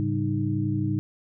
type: tone cluster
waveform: sine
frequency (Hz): 105.9 / 137.6 / 195.6 / 308.9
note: G#2 / C#3 / G3 / D#4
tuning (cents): +34 / -12 / -4 / -12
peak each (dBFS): -27 / -29 / -31 / -28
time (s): 0-0.99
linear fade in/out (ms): 0
effects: none